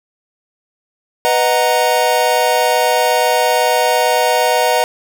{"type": "chord", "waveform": "square", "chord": "B major seventh", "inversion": "none", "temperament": "equal", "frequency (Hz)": [493.9, 622.3, 740, 932.3], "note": ["B4", "D#5", "F#5", "A#5"], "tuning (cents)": [0, 0, 0, 0], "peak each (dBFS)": -18, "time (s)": [1.25, 4.84], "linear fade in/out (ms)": 0, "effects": []}